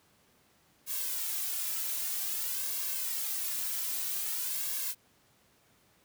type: noise with flanger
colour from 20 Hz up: blue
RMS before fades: -34 dBFS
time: 0.86-4.95 s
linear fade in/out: 50 ms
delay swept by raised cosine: 1.8 to 3 ms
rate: 0.52 Hz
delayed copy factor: +0.8
effects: pink hiss -66 dBFS RMS until 6.04 s + high-pass 80 Hz 12 dB/octave